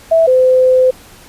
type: tone pair in turn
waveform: sine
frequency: 655 / 512.7 Hz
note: E5 / C5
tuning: -11 / -35 cents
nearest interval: major third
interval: 424 cents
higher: first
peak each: -6 dBFS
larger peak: neither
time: 0.11-0.27 / 0.27-0.91 s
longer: second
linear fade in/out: 10 ms
effects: pink hiss -40 dBFS RMS until 1.28 s + resampled to 32000 Hz